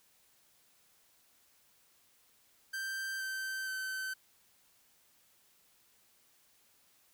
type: tone with pitch steps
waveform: 45% pulse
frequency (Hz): 1568 / 1551.8 / 1535.7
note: G6 / G6 / G6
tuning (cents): 0 / -18 / -36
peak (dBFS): -36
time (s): 2.73-4.14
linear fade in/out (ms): 10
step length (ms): 470
effects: white hiss -68 dBFS RMS until 7.13 s